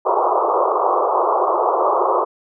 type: band-pass noise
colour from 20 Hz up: white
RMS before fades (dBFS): -17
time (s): 0.05-2.25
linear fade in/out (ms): 20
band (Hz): 350 to 1200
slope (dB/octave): 96
effects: none